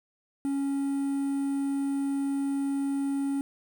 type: tone with quantisation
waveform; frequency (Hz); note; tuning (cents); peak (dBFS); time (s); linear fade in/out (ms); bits
triangle; 277.2; C#4; 0; -24; 0.45-3.41; 0; 8
effects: none